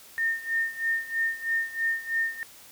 sine tone with tremolo, 1822 Hz, A#6, 40 cents flat, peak -22 dBFS, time 0.18-2.43 s, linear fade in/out 0 ms, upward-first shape sine, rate 3.1 Hz, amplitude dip 85%, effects white hiss -50 dBFS RMS until 2.71 s

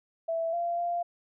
sine tone with pitch steps, 660 / 688 / 694 Hz, E5 / F5 / F5, +2 / -26 / -11 cents, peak -27 dBFS, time 0.28-1.03 s, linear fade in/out 10 ms, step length 250 ms, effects none

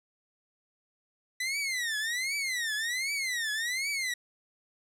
sawtooth tone with vibrato, 1975.5 Hz, B6, in tune, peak -26 dBFS, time 1.4-4.14 s, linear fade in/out 5 ms, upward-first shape triangle, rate 1.3 Hz, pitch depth 280 cents each way, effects low-pass 11000 Hz 12 dB/octave

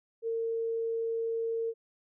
sine tone, 456 Hz, A#4, 38 cents flat, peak -29 dBFS, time 0.22-1.74 s, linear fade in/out 50 ms, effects none

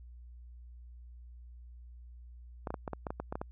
clicks, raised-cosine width 1 ms, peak -22 dBFS, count 11, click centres 2.672 / 2.705 / 2.742 / 2.878 / 2.933 / 3.068 / 3.105 / 3.2 / 3.325 / 3.355 / 3.415 s, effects added 60 Hz sine -48 dBFS peak until 3.51 s

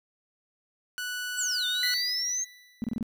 sawtooth tone, 1480 Hz, F#6, in tune, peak -28 dBFS, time 0.98-1.94 s, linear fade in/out 0 ms
sine exponential two-way sweep, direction down then up, 8200 to 3554 to 6530 Hz, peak -27 dBFS, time 1.37-2.45 s, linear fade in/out 20 ms, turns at 1.66 s
25% pulse tone with exponential decay, 1975.5 Hz, B6, in tune, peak -22 dBFS, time 1.83-2.98 s, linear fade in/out 2 ms, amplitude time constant 250 ms
sine tone bursts, 228.8 Hz, A#3, 32 cents flat, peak -26 dBFS, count 5, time 2.82-3.028 s, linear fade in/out 0 ms, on 20 ms, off 27 ms
effects none

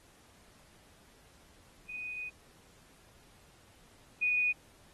sine tone pair in turn, 2489 / 2473 Hz, D#7 / D#7, 0 / -11 cents, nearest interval unison, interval 11 cents, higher first, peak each -37 / -26 dBFS, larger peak second, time 1.88-2.3 / 4.21-4.53 s, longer first, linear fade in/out 20 ms, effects pink hiss -62 dBFS RMS until 4.93 s + AAC 32 kbps

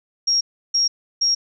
sine tone bursts, 5588 Hz, F8, in tune, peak -15 dBFS, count 3, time 0.27-1.35 s, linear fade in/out 10 ms, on 140 ms, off 330 ms, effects none

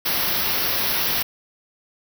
white band-stop noise, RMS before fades -22 dBFS, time 0.05-1.23 s, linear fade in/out 10 ms, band 5800 to 11000 Hz, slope 96 dB/octave, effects none

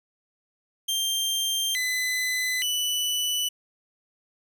sawtooth tone with pitch steps, 3171 / 2012 / 2974 Hz, G7 / B6 / F#7, +19 / +32 / +8 cents, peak -21 dBFS, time 0.88-3.49 s, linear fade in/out 10 ms, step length 870 ms, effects none

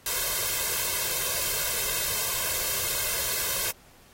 white noise with comb filter, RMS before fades -28 dBFS, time 0.06-3.71 s, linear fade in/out 2 ms, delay 1.9 ms, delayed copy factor +0.85, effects pink hiss -56 dBFS RMS until 4.13 s + AAC 48 kbps

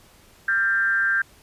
sine tone with frequency modulation, 1585 Hz, G6, 19 cents sharp, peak -18 dBFS, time 0.48-1.22 s, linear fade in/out 5 ms, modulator 200 Hz, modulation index 0.6, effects pink hiss -53 dBFS RMS until 1.42 s + resampled to 32000 Hz

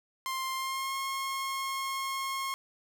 sawtooth tone with pitch glide, 1053 to 1078.9 Hz, C6 to C#6, +11 to -47 cents, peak -28 dBFS, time 0.26-2.54 s, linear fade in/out 0 ms, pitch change +42 cents, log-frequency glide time 0.54-0.96 s, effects none

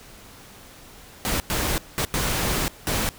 pink noise bursts at uneven times, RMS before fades -24 dBFS, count 5, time 1.25-1.4 / 1.5-1.78 / 1.98-2.05 / 2.14-2.68 / 2.87-3.09 s, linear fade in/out 0 ms, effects pink hiss -46 dBFS RMS until 3.18 s

